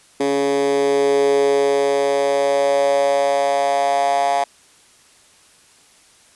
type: tone with high-pass filter sweep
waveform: 10% pulse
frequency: 140 Hz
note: C#3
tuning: 18 cents sharp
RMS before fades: -17 dBFS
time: 0.2-4.44 s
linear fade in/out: 5 ms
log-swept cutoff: 340 to 740 Hz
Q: 5
effects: white hiss -51 dBFS RMS until 6.35 s + resampled to 24000 Hz